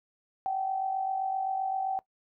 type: tone with amplitude modulation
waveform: sine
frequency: 768 Hz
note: G5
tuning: 36 cents flat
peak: -25 dBFS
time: 0.46-1.99 s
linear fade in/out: 0 ms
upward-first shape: sine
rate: 47.7 Hz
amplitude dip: 55%
effects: noise-tail reverb RT60 0.1 s tail -19 dB re dry